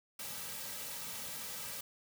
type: noise with comb filter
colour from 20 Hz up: white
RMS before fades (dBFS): -43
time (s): 0.19-1.81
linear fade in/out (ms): 5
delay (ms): 2.8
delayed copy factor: -0.85
effects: none